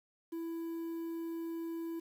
triangle tone with quantisation, 331.6 Hz, E4, 10 cents sharp, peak -35 dBFS, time 0.32-2 s, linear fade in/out 10 ms, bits 10, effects none

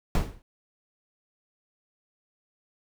brown noise with exponential decay, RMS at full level -18 dBFS, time 0.15-0.42 s, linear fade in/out 1 ms, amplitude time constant 57 ms, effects none

